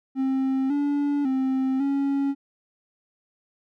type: tone with pitch steps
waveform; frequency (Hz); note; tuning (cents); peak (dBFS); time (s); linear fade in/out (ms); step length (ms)
triangle; 265.6 / 287.3 / 263.4 / 277.7; C4 / D4 / C4 / C#4; +26 / -38 / +12 / +3; -19; 0.15-2.35; 50; 550
effects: none